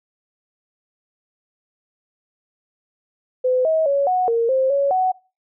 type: tone with pitch steps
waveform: sine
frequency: 508 / 638 / 560 / 735 / 462.5 / 526 / 559 / 745 Hz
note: B4 / D#5 / C#5 / F#5 / A#4 / C5 / C#5 / F#5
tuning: +49 / +43 / +18 / -12 / -14 / +9 / +14 / +12 cents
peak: -15 dBFS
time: 3.44-5.12 s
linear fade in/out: 10 ms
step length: 210 ms
effects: noise-tail reverb RT60 0.3 s tail -21 dB re dry